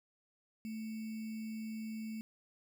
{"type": "tone with sample-and-hold", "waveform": "sine", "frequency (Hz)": 220, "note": "A3", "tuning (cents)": 0, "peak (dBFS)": -39, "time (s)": [0.65, 2.21], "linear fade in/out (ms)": 0, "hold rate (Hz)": 2450, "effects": []}